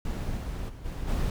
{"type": "noise with level steps", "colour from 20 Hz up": "brown", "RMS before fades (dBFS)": [-31, -33, -42, -34, -27], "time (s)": [0.05, 1.3], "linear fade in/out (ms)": 2, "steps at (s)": [0.36, 0.68, 0.84, 1.07], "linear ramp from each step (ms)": 20, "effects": []}